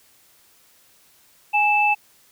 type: tone pair together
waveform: sine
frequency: 830.6 / 2637 Hz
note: G#5 / E7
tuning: 0 / 0 cents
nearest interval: octave + minor sixth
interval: 2000 cents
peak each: -18 dBFS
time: 1.53-1.95 s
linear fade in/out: 20 ms
effects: white hiss -56 dBFS RMS until 2.31 s